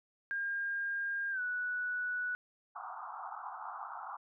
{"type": "tone with pitch glide", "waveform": "sine", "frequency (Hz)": [1610, 1476.4], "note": ["G6", "F#6"], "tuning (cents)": [46, -4], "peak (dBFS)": -33, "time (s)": [0.31, 2.35], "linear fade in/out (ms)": 0, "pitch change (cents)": -150, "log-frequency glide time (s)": [1.31, 1.41]}
{"type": "band-pass noise", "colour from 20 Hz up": "pink", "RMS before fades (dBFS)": -44, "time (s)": [2.75, 4.17], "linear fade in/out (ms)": 10, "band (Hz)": [720, 1400], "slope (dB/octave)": 96}
{"effects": []}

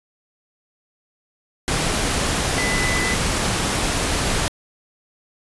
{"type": "tone in noise", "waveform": "sine", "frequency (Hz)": 2003, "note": "B6", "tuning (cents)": 24, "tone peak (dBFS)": -23, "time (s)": [2.58, 3.14], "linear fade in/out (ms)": 0, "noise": "pink", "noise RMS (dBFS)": -21, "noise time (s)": [1.68, 4.48], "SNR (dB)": -5, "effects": ["resampled to 24000 Hz"]}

